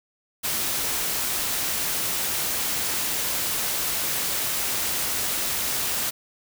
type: noise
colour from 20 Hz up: white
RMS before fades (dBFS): -26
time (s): 0.43-6.11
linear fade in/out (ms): 20
effects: none